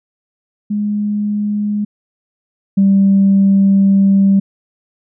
sine tone pair in turn, 207.7 / 196.04 Hz, G#3 / G3, 0 / 0 cents, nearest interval minor second, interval 100 cents, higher first, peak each -14 / -6 dBFS, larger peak second, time 0.7-1.85 / 2.77-4.4 s, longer second, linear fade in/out 10 ms, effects tanh soft clip ceiling -3 dBFS

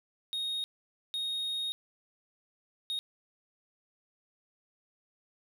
triangle tone bursts at uneven times, 3729 Hz, A#7, in tune, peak -30 dBFS, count 3, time 0.33-0.64 / 1.14-1.72 / 2.9-2.99 s, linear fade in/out 0 ms, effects none

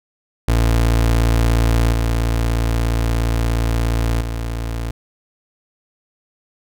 30% pulse tone with level steps, 57 Hz, A#1, 38 cents flat, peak -10 / -13 / -19 dBFS, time 0.48-4.91 s, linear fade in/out 5 ms, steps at 1.92 / 4.21 s, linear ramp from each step 5 ms, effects none

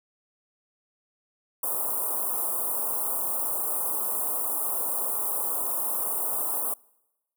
white band-stop noise, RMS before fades -28 dBFS, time 1.63-6.74 s, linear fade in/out 5 ms, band 1200 to 9000 Hz, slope 48 dB/octave, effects noise-tail reverb RT60 1.0 s tail -26 dB re dry + high-pass 400 Hz 12 dB/octave

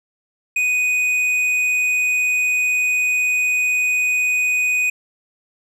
sine tone with tanh clipping, 2489 Hz, D#7, in tune, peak -17 dBFS, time 0.56-4.9 s, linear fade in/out 5 ms, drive 8 dB, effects none

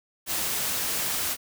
white noise, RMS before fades -28 dBFS, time 0.26-1.37 s, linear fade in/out 50 ms, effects none

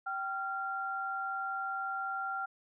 sine tone pair together, 776 / 1382.7 Hz, G5 / F6, -18 / -18 cents, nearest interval minor seventh, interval 1000 cents, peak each -38 / -35 dBFS, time 0.06-2.46 s, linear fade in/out 10 ms, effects none

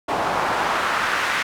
pink noise with band-pass filter sweep, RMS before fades -22 dBFS, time 0.08-1.43 s, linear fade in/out 10 ms, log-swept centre 770 to 1800 Hz, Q 1.5, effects none

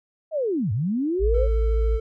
sine linear two-way sweep, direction down then up, 659.3 to 94.3 to 554 Hz, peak -21 dBFS, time 0.31-1.48 s, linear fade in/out 50 ms, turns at 0.72 s
sine tone, 55 Hz, A1, in tune, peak -18 dBFS, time 1.19-2 s, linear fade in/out 50 ms
triangle tone with vibrato, 445.5 Hz, A4, 22 cents sharp, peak -26 dBFS, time 1.34-2 s, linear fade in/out 5 ms, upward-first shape sine, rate 14 Hz, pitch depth 10 cents each way
effects none

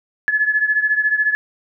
sine beating tone pair, 1709 / 1723 Hz, G#6 / A6, +49 / -37 cents, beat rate 14 Hz, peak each -16 / -20 dBFS, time 0.28-1.35 s, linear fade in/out 0 ms, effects none

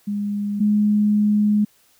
sine tone pair in turn, 204.6 / 209 Hz, G#3 / G#3, -26 / +11 cents, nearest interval unison, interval 37 cents, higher second, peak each -21 / -14 dBFS, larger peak second, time 0.07-0.6 / 0.6-1.65 s, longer second, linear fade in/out 10 ms, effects white hiss -58 dBFS RMS until 1.99 s

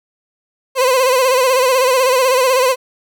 30% pulse tone with vibrato, 515 Hz, C5, 28 cents flat, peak -8 dBFS, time 0.75-2.76 s, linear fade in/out 50 ms, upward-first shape sine, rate 16 Hz, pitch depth 74 cents each way, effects none

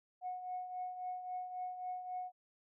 sine tone with tremolo, 731 Hz, F#5, 21 cents flat, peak -36 dBFS, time 0.21-2.32 s, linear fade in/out 50 ms, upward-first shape triangle, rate 3.7 Hz, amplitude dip 65%, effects tanh soft clip ceiling -33 dBFS

